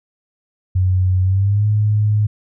sine tone with pitch glide, 92.5 to 105.64 Hz, F#2 to G#2, 0 to +30 cents, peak -12 dBFS, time 0.75-2.27 s, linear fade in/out 10 ms, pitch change +230 cents, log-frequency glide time 1.22-1.66 s, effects none

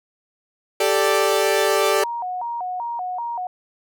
sawtooth chord, G suspended second, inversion none, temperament equal, 392 / 440 / 587.3 Hz, G4 / A4 / D5, 0 / 0 / 0 cents, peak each -17 dBFS, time 0.8-2.04 s, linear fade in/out 5 ms
sine tone with vibrato, 829 Hz, G#5, 3 cents flat, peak -24 dBFS, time 2.03-3.47 s, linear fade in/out 2 ms, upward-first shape square, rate 2.6 Hz, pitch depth 220 cents each way
effects none

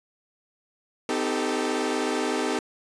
sawtooth chord, A half-diminished seventh, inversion first, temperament equal with one note detuned, 255.1 / 311.1 / 392 / 440 Hz, C4 / Eb4 / G4 / A4, -44 / 0 / 0 / 0 cents, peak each -26 dBFS, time 1.09-2.59 s, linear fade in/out 2 ms, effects resampled to 22050 Hz

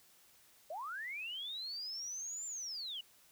sine linear two-way sweep, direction up then down, 576 to 7280 to 2847 Hz, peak -40 dBFS, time 0.7-3.01 s, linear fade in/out 5 ms, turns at 2.46 s, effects white hiss -65 dBFS RMS until 3.31 s

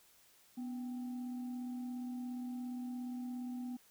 sine tone with frequency modulation, 246.9 Hz, B3, in tune, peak -39 dBFS, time 0.57-3.77 s, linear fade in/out 10 ms, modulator 531 Hz, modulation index 0.25, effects white hiss -66 dBFS RMS until 3.9 s

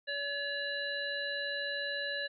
harmonic tone, 569 Hz, C#5, 45 cents sharp, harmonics 1 / 3 / 5 / 7, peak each -40 / -36 / -45 / -39 dBFS, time 0.07-2.28 s, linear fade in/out 20 ms, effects none

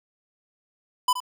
square tone with echo, 1000 Hz, B5, 21 cents sharp, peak -18 dBFS, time 1.08-1.13 s, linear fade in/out 5 ms, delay 73 ms, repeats 1, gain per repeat -11 dB, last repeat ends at 1.203 s, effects none

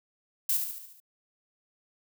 violet noise with echo, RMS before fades -26 dBFS, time 0.49-0.57 s, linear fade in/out 5 ms, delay 72 ms, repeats 6, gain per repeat -5 dB, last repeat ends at 1.002 s, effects none

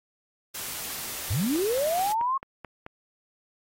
white noise, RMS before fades -35 dBFS, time 0.54-2.13 s, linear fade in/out 10 ms
sine linear sweep, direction up, 77.3 to 1100 Hz, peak -23 dBFS, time 1.3-2.38 s, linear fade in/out 10 ms
click train, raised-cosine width 0.5 ms, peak -24 dBFS, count 7, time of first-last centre 1.56-2.864 s, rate 4.6 Hz
effects AAC 48 kbps

